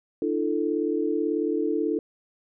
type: tone cluster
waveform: sine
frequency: 300.8 / 339.1 / 440.8 Hz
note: D4 / E4 / A4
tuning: +42 / +49 / +3 cents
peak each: -27 dBFS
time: 0.22-1.99 s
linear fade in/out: 2 ms
effects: none